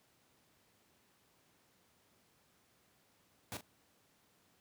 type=noise with echo; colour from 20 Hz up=pink; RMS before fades=-42 dBFS; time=3.52-3.57 s; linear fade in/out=0 ms; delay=39 ms; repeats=1; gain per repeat=-11 dB; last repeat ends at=3.609 s; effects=pink hiss -71 dBFS RMS until 4.6 s + high-pass 100 Hz 12 dB/octave